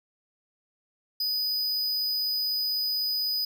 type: tone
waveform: square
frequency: 4978 Hz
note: D#8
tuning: in tune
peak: -26 dBFS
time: 1.2-3.45 s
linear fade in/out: 5 ms
effects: none